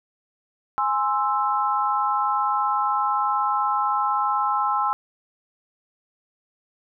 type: chord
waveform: sine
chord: Ab augmented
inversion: none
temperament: equal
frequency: 830.6 / 1046.5 / 1318.5 Hz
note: Ab5 / C6 / E6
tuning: 0 / 0 / 0 cents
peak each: -24 dBFS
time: 0.78-4.93 s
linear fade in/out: 0 ms
effects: none